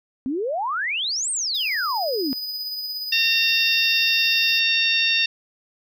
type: exponential two-way sweep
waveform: sine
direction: up then down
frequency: 246.9 to 8880 to 246.9 Hz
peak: -22 dBFS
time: 0.26-2.33 s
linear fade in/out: 0 ms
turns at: 1.31 s
type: tone with tremolo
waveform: square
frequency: 4978 Hz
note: D#8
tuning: in tune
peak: -26 dBFS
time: 1.54-4.6 s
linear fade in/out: 10 ms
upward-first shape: triangle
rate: 17 Hz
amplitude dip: 40%
type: harmonic tone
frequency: 912 Hz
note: A#5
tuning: 38 cents flat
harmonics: 2 / 3 / 4 / 5 / 6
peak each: -28 / -20 / -22 / -28 / -28 dBFS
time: 3.12-5.26 s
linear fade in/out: 5 ms
effects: none